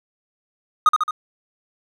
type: tone with echo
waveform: triangle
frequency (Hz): 1244.5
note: D#6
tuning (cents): 0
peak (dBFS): -7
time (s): 0.86-0.89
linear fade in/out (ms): 2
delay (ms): 73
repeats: 3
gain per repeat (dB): -4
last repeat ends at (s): 1.109
effects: none